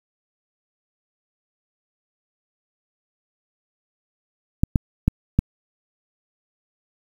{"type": "clicks", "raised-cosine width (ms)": 5, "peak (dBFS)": -3, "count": 4, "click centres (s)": [4.635, 4.758, 5.08, 5.39], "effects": ["7-bit"]}